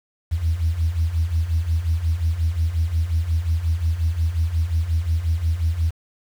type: beating tone pair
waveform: sine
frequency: 78.2 / 83.8 Hz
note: D#2 / E2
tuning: +9 / +29 cents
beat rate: 5.6 Hz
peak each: -23 / -19 dBFS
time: 0.31-5.91 s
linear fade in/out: 20 ms
effects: tanh soft clip ceiling -11 dBFS + 7-bit